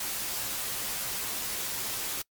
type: noise with comb filter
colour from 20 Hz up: white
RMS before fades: -33 dBFS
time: 0-2.22 s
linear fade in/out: 5 ms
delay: 12 ms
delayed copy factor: -0.5
effects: noise-tail reverb RT60 0.1 s tail -24 dB re dry + MP3 96 kbps